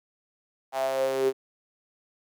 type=tone with high-pass filter sweep; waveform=sawtooth; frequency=133.5 Hz; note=C3; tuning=35 cents sharp; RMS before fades=-26 dBFS; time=0.72-1.33 s; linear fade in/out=50 ms; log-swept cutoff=760 to 370 Hz; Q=8.9; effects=none